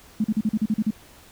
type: tone bursts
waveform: sine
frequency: 215.5 Hz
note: A3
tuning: 36 cents flat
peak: -18 dBFS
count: 9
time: 0.2-0.907 s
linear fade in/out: 5 ms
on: 43 ms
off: 40 ms
effects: pink hiss -50 dBFS RMS until 1.31 s